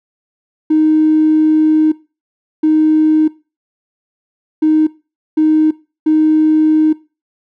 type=tone bursts at uneven times; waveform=triangle; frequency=311.1 Hz; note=D#4; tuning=in tune; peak=-4 dBFS; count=5; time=0.7-1.92 / 2.63-3.28 / 4.62-4.87 / 5.37-5.71 / 6.06-6.93 s; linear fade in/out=10 ms; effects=noise-tail reverb RT60 0.3 s tail -23 dB re dry + tanh soft clip ceiling -5 dBFS